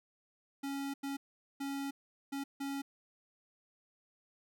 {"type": "tone bursts at uneven times", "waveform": "square", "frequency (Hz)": 277.2, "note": "C#4", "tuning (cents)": 0, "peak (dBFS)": -37, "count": 5, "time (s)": [[0.63, 0.94], [1.03, 1.17], [1.6, 1.91], [2.32, 2.44], [2.6, 2.82]], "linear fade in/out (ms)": 10, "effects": []}